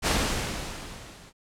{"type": "noise with level ramp", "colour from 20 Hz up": "pink", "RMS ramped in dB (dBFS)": [-21, -50], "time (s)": [0.02, 1.33], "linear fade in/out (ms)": 50, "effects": ["low-pass 9000 Hz 12 dB/octave"]}